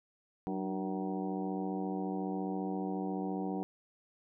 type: harmonic tone with a mistuned harmonic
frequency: 94.5 Hz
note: F#2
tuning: 37 cents sharp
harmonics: 2 / 3 / 4 / 5 / 6 / 7 / 8 / 9 / 10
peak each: -37 / -38 / -42 / -44 / -53 / -52 / -42 / -55 / -50 dBFS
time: 0.47-3.63 s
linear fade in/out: 0 ms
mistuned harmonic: 3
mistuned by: +80 cents
effects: none